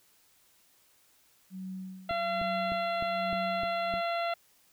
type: tone with tremolo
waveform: sine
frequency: 187.8 Hz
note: F#3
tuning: 26 cents sharp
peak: -36 dBFS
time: 1.5-4.02 s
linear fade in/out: 50 ms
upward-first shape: sine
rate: 1.2 Hz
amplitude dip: 80%
type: harmonic tone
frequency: 682 Hz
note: F5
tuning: 41 cents flat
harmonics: 1 / 2 / 3 / 4 / 5 / 6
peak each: -30 / -36 / -40 / -42 / -44 / -46 dBFS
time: 2.09-4.34 s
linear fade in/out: 5 ms
type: click train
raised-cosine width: 3 ms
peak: -28 dBFS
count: 7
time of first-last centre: 2.11-3.939 s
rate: 3.28 Hz
effects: white hiss -65 dBFS RMS until 4.72 s